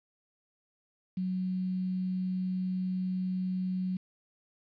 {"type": "tone with quantisation", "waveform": "sine", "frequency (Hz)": 185, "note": "F#3", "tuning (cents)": 0, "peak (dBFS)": -29, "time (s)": [1.17, 3.97], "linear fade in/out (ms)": 5, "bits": 9, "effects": ["resampled to 11025 Hz"]}